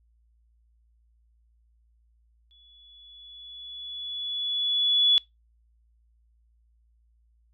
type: tone with exponential growth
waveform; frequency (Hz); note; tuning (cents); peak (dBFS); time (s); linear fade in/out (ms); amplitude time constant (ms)
sine; 3415; G#7; +48; -16; 2.51-5.18; 0; 580
effects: noise-tail reverb RT60 0.2 s tail -25 dB re dry + added 57 Hz sine -61 dBFS peak until 7.53 s